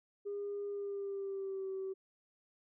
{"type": "tone with pitch glide", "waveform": "sine", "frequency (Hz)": [405.8, 383], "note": ["G#4", "G4"], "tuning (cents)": [-40, -40], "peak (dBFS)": -36, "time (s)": [0.25, 1.94], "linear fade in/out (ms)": 20, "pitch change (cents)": -100, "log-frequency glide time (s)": [0.69, 1.69], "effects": ["tanh soft clip ceiling -33 dBFS"]}